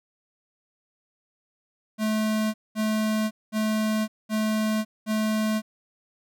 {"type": "tone bursts", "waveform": "square", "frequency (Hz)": 216.4, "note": "A3", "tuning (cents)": -29, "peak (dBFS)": -23, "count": 5, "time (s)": [1.98, 5.62], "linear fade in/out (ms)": 50, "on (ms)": 560, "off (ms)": 210, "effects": []}